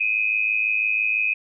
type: tone pair together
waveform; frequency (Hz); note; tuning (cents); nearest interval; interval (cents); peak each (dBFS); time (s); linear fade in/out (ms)
sine; 2444 / 2550; D#7 / D#7; -32 / +42; minor second; 74; -23 / -21; 0-1.34; 10
effects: none